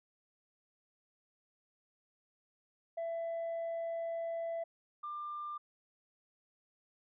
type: tone pair in turn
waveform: sine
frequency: 667 / 1193.3 Hz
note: E5 / D6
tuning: +20 / +27 cents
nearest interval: minor seventh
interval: 1007 cents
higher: second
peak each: -33 / -38 dBFS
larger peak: first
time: 2.97-4.64 / 5.03-5.58 s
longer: first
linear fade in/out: 10 ms
effects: tanh soft clip ceiling -34 dBFS